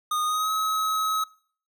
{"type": "tone with pitch glide", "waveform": "square", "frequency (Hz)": [1231, 1279.6], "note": ["D#6", "D#6"], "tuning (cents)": [-19, 48], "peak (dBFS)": -24, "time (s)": [0.11, 1.24], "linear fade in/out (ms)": 5, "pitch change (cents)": 67, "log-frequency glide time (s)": [0.24, 0.51], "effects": ["noise-tail reverb RT60 0.5 s tail -23 dB re dry"]}